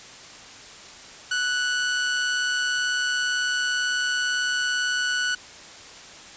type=tone with amplitude modulation; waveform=sawtooth; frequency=1480 Hz; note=F#6; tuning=in tune; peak=-17 dBFS; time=1.31-5.35 s; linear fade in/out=5 ms; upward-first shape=sine; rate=138 Hz; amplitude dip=35%; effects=white hiss -43 dBFS RMS until 6.36 s + resampled to 16000 Hz